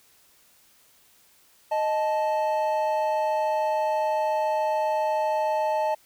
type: tone pair together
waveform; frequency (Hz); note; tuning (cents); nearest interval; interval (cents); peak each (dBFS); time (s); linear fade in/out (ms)
triangle; 620.7 / 873; D#5 / A5; -4 / -14; tritone; 590; -23; 1.71-5.95; 10
effects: white hiss -59 dBFS RMS until 6.05 s